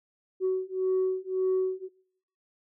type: beating tone pair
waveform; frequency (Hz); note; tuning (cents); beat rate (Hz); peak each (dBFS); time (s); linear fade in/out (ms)
sine; 373.6 / 375.4; F#4 / F#4; +17 / +25; 1.8; -27; 0.4-1.89; 50
effects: noise-tail reverb RT60 0.7 s tail -24 dB re dry + tanh soft clip ceiling -20 dBFS